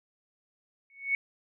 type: tone with exponential growth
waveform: sine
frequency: 2217 Hz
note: C#7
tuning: in tune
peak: -21 dBFS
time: 0.9-1.15 s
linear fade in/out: 1 ms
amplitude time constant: 54 ms
effects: none